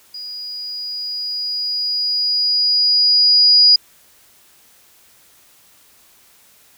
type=tone with level ramp; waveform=sine; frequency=4900 Hz; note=D#8; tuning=27 cents flat; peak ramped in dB=-28 to -6 dBFS; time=0.14-3.76 s; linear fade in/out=5 ms; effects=white hiss -51 dBFS RMS until 6.77 s